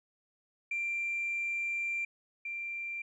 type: tone pair in turn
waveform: sine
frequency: 2366 / 2366 Hz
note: D7 / D7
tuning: +12 / +12 cents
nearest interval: unison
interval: 0 cents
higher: neither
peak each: -30 / -35 dBFS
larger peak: first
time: 0.71-2.05 / 2.45-3.02 s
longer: first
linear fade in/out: 5 ms
effects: tanh soft clip ceiling -27 dBFS